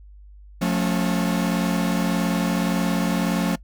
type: chord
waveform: 45% pulse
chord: F augmented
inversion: none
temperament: equal with one note detuned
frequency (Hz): 178.28 / 220 / 277.2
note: F3 / A3 / C#4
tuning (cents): +36 / 0 / 0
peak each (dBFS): -22 / -25 / -27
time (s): 0.61-3.56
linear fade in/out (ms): 10
effects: noise-tail reverb RT60 0.1 s tail -23 dB re dry + added 50 Hz sine -42 dBFS peak until 3.63 s